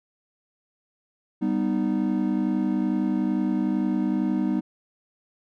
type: chord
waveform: triangle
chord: G augmented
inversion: none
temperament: equal with one note detuned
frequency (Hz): 196 / 246.9 / 309.2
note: G3 / B3 / D#4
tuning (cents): 0 / 0 / -11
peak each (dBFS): -24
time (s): 1.41-4.61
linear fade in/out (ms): 20
effects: none